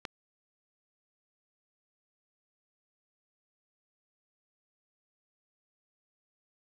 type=click; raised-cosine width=0.2 ms; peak=-17 dBFS; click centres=0.052 s; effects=low-pass 5000 Hz 12 dB/octave + 8-bit